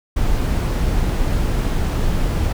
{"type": "noise", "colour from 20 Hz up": "brown", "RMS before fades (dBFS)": -18, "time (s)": [0.16, 2.53], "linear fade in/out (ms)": 10, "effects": []}